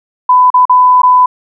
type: tone with dropouts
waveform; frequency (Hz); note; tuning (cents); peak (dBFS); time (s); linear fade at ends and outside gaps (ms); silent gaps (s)
sine; 1001; B5; +23; -3; 0.29-1.26; 5; 0.503-0.541 / 0.654-0.695 / 1.019-1.032
effects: none